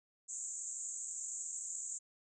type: band-pass noise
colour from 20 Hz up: pink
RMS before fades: -43 dBFS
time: 0.28-1.99 s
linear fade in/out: 20 ms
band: 6800 to 7800 Hz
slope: 96 dB/octave
effects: none